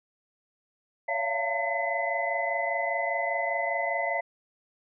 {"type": "tone cluster", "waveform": "sine", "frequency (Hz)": [564, 674, 699, 903, 2025], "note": ["C#5", "E5", "F5", "A5", "B6"], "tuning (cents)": [30, 38, 1, 45, 43], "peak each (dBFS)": [-33, -32, -34, -34, -30], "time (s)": [1.08, 4.21], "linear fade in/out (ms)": 10, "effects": []}